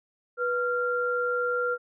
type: tone pair together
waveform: sine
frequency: 490 / 1385.9 Hz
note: B4 / F6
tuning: -14 / -14 cents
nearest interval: octave + tritone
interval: 1800 cents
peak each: -27 dBFS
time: 0.37-1.78 s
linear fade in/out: 50 ms
effects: none